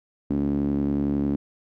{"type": "tone with band-pass filter", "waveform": "sawtooth", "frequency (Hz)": 71, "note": "C#2", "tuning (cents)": 42, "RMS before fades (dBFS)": -24, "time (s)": [0.3, 1.36], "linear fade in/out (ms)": 5, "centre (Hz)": 260, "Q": 4.6, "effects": []}